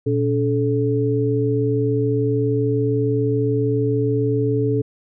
sine tone cluster, 119.7 / 285 / 431.9 Hz, A#2 / C#4 / A4, +46 / +48 / -32 cents, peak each -20 / -23 / -20 dBFS, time 0.06-4.82 s, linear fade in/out 10 ms, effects none

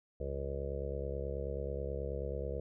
harmonic tone, 69.3 Hz, C#2, in tune, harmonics 1 / 2 / 3 / 5 / 6 / 7 / 8 / 9, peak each -39 / -45 / -50 / -49 / -45 / -41 / -46 / -48 dBFS, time 0.2-2.6 s, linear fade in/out 5 ms, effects none

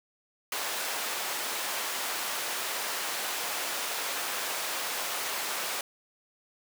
pink high-pass noise, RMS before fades -33 dBFS, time 0.52-5.81 s, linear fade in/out 2 ms, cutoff 680 Hz, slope 12 dB/octave, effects none

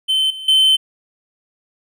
triangle tone with level steps, 3076 Hz, G7, 33 cents flat, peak -12 / -26 / -8 dBFS, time 0.08-0.77 s, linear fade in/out 20 ms, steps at 0.3 / 0.48 s, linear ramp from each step 5 ms, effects none

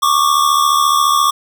square tone pair together, 1108.7 / 1183.1 Hz, C#6 / D6, 0 / +12 cents, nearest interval minor second, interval 112 cents, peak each -14 dBFS, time 0.02-1.31 s, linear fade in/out 10 ms, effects none

